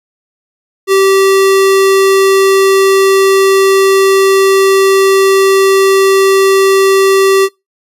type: tone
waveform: square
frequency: 387.8 Hz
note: G4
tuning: 19 cents flat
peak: -6 dBFS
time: 0.87-7.49 s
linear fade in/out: 50 ms
effects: noise-tail reverb RT60 0.2 s tail -22 dB re dry + resampled to 32000 Hz